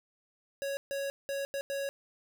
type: tone bursts at uneven times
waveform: square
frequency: 554.4 Hz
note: C#5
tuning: in tune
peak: -33 dBFS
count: 5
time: 0.62-0.77 / 0.91-1.1 / 1.29-1.45 / 1.54-1.61 / 1.7-1.89 s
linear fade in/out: 0 ms
effects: none